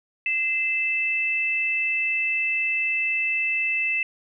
sine tone pair together, 2065 / 2641 Hz, C7 / E7, -23 / +3 cents, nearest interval major third, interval 426 cents, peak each -28 / -22 dBFS, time 0.26-4.03 s, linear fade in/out 2 ms, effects none

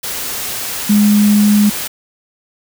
sine tone in noise, 207.7 Hz, G#3, in tune, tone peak -7 dBFS, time 0.89-1.7 s, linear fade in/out 10 ms, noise white, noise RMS -22 dBFS, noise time 0.03-1.88 s, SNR +12 dB, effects none

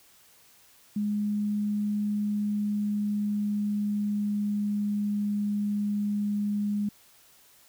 sine tone with pitch glide, 207.7 to 206 Hz, G#3 to G#3, 0 to -14 cents, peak -25 dBFS, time 0.96-6.89 s, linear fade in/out 5 ms, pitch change -14 cents, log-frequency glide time 2.12-5.26 s, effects white hiss -58 dBFS RMS until 7.68 s

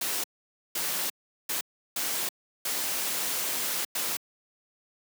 white noise bursts at uneven times, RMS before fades -30 dBFS, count 6, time 0.01-0.24 / 0.75-1.1 / 1.49-1.61 / 1.96-2.29 / 2.65-3.85 / 3.95-4.17 s, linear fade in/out 5 ms, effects high-pass 200 Hz 12 dB/octave

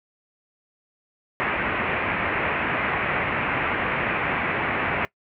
white low-pass noise, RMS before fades -25 dBFS, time 1.4-5.05 s, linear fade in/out 0 ms, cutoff 2500 Hz, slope 48 dB/octave, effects noise-tail reverb RT60 0.1 s tail -20 dB re dry + high-pass 60 Hz 12 dB/octave

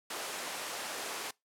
pink high-pass noise, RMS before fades -39 dBFS, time 0.1-1.31 s, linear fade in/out 5 ms, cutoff 490 Hz, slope 12 dB/octave, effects noise-tail reverb RT60 0.2 s tail -24 dB re dry + low-pass 12000 Hz 12 dB/octave

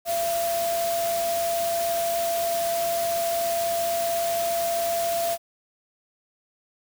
sine tone in noise, 679 Hz, F5, 49 cents flat, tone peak -23 dBFS, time 0.05-5.38 s, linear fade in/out 50 ms, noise white, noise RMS -32 dBFS, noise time 0.05-5.38 s, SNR +6 dB, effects none

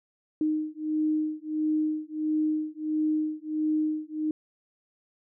sine beating tone pair, 308 / 309.5 Hz, D#4 / D#4, -17 / -9 cents, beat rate 1.5 Hz, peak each -28 dBFS, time 0.41-4.31 s, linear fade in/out 2 ms, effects none

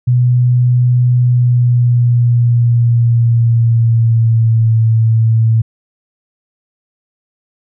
sine tone with pitch glide, 123.47 to 112.57 Hz, B2 to A2, 0 to +40 cents, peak -7 dBFS, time 0.07-5.62 s, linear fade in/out 10 ms, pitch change -160 cents, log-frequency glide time 1.18-4.76 s, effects none

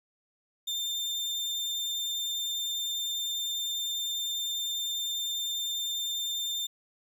35% pulse tone, 3595 Hz, A7, 36 cents sharp, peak -28 dBFS, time 0.67-6.67 s, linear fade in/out 10 ms, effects none

